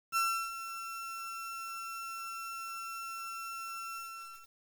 35% pulse tone with ADSR envelope, 1349 Hz, E6, 40 cents sharp, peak -25 dBFS, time 0.12-4.55 s, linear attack 45 ms, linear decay 340 ms, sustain -13 dB, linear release 580 ms, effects 9-bit

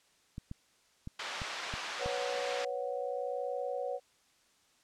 clicks, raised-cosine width 5 ms, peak -28 dBFS, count 6, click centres 0.381 / 0.514 / 1.074 / 1.418 / 1.739 / 2.06 s
pink band-pass noise, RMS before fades -40 dBFS, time 1.19-2.65 s, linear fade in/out 5 ms, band 880 to 5000 Hz, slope 12 dB/octave
sine chord, B suspended second, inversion none, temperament equal, 493.9 / 554.4 / 740 Hz, B4 / C#5 / F#5, 0 / 0 / 0 cents, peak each -37 / -37 / -40 dBFS, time 1.98-4 s, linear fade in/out 50 ms
effects white hiss -68 dBFS RMS until 4.83 s + low-pass 8000 Hz 12 dB/octave

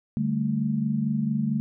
sine chord, D suspended fourth, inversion none, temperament just, 146.83 / 195.78 / 220.2 Hz, D3 / G3 / A3, 0 / -2 / +2 cents, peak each -28 / -29 / -25 dBFS, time 0.17-1.6 s, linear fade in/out 0 ms, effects none

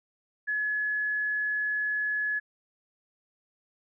sine tone, 1700 Hz, G#6, 40 cents sharp, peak -26 dBFS, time 0.47-2.4 s, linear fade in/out 20 ms, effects none

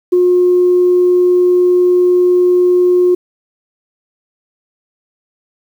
sine tone with ADSR envelope, 359 Hz, F4, 48 cents sharp, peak -4 dBFS, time 0.12-3.15 s, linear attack 12 ms, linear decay 16 ms, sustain -2 dB, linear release 7 ms, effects tanh soft clip ceiling -2 dBFS + 7-bit

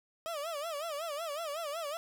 30% pulse tone with vibrato, 621 Hz, D#5, 3 cents flat, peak -33 dBFS, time 0.26-1.97 s, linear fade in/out 0 ms, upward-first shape sine, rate 5.4 Hz, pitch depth 160 cents each way, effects none

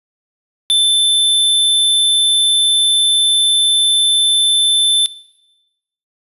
square tone, 3534 Hz, A7, 7 cents sharp, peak -10 dBFS, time 0.7-5.06 s, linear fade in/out 0 ms, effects noise-tail reverb RT60 1.0 s tail -20 dB re dry + resampled to 32000 Hz

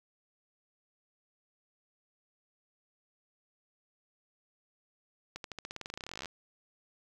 accelerating click train, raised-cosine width 0.2 ms, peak -23 dBFS, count 26, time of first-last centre 5.36-6.258 s, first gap 82 ms, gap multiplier 0.92, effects 9-bit

